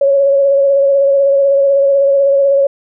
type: tone with vibrato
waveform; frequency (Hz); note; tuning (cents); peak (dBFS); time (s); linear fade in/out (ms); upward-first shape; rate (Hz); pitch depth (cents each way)
sine; 554.4; C#5; 0; -7; 0.01-2.67; 5; sine; 16; 25
effects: none